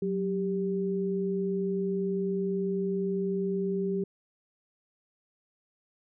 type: tone pair together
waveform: sine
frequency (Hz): 185.6 / 393.5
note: F#3 / G4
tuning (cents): +6 / +7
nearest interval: octave + minor second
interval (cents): 1301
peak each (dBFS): -30 / -29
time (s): 0.02-4.04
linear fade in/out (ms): 5
effects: none